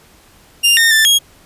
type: tone with pitch steps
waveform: sawtooth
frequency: 2798 / 1831 / 1769 / 3283 Hz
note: F7 / A#6 / A6 / G#7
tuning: +3 / -32 / +9 / -21 cents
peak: -5 dBFS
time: 0.63-1.19 s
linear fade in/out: 20 ms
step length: 140 ms
effects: pink hiss -47 dBFS RMS until 1.45 s + resampled to 32000 Hz